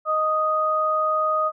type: tone pair together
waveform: sine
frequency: 622.3 / 1244.6 Hz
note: D#5 / D#6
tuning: 0 / 0 cents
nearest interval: octave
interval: 1200 cents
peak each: -24 / -20 dBFS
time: 0.05-1.52 s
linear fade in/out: 50 ms
effects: none